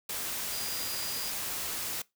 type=tone in noise; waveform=sine; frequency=4866 Hz; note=D#8; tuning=39 cents flat; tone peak=-39 dBFS; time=0.52-1.3 s; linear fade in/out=5 ms; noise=white; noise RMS=-35 dBFS; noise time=0.09-2.02 s; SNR=-7 dB; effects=noise-tail reverb RT60 0.2 s tail -22 dB re dry